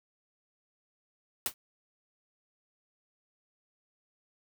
white noise with exponential decay, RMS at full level -26 dBFS, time 1.46-1.54 s, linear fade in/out 1 ms, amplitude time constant 17 ms, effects none

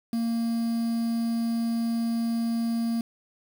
triangle tone with quantisation, 230.7 Hz, A#3, 18 cents flat, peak -22 dBFS, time 0.13-3.01 s, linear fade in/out 2 ms, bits 7, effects none

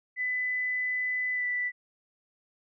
sine tone with pitch glide, 2002 to 1976.7 Hz, B6 to B6, +23 to +1 cents, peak -27 dBFS, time 0.16-1.72 s, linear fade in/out 50 ms, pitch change -22 cents, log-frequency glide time 1.33-1.45 s, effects none

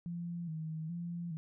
sine tone with vibrato, 165 Hz, E3, 2 cents sharp, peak -37 dBFS, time 0.06-1.37 s, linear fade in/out 0 ms, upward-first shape square, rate 1.2 Hz, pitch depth 70 cents each way, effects none

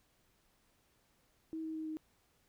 sine tone with pitch steps, 320.5 / 317.9 / 315.4 / 312.8 Hz, E4 / D#4 / D#4 / D#4, -49 / +37 / +24 / +9 cents, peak -38 dBFS, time 1.53-1.97 s, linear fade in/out 0 ms, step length 110 ms, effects pink hiss -73 dBFS RMS until 2.48 s

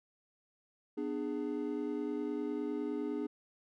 triangle chord, G# diminished, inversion first, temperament just, 249.2 / 299 / 415.3 Hz, B3 / D4 / G#4, +16 / +31 / 0 cents, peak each -38 / -35 / -37 dBFS, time 0.97-3.27 s, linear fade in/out 10 ms, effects none

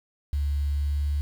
sine tone with pitch glide, 72 to 72.67 Hz, D2 to D2, -34 to -18 cents, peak -22 dBFS, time 0.33-1.21 s, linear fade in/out 0 ms, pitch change +16 cents, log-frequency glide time 0.69-1.07 s, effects tanh soft clip ceiling -18 dBFS + 8-bit

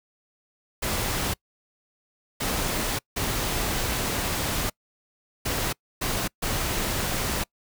pink noise bursts at uneven times, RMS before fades -27 dBFS, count 6, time 0.82-1.34 / 2.4-2.99 / 3.16-4.7 / 5.45-5.73 / 6.01-6.28 / 6.42-7.44 s, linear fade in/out 10 ms, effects noise-tail reverb RT60 0.1 s tail -26 dB re dry

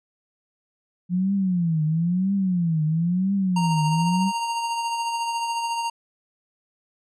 sine tone with vibrato, 174.61 Hz, F3, in tune, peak -19 dBFS, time 1.09-4.32 s, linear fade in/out 50 ms, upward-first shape triangle, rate 1 Hz, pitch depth 240 cents each way
square tone with tremolo, 929 Hz, A#5, 6 cents flat, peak -23 dBFS, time 3.56-5.9 s, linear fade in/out 5 ms, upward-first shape triangle, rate 14 Hz, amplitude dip 40%
effects resampled to 22050 Hz

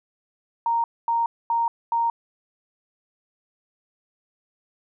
sine tone bursts, 929 Hz, A#5, 6 cents flat, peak -19 dBFS, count 4, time 0.66-2.1 s, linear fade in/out 2 ms, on 180 ms, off 240 ms, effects none

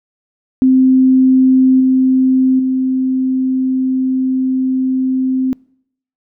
sine tone with level steps, 260.1 Hz, C4, 10 cents flat, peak -6 / -8 / -12 dBFS, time 0.62-5.53 s, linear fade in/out 0 ms, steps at 1.8 / 2.59 s, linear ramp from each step 5 ms, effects noise-tail reverb RT60 0.7 s tail -26 dB re dry

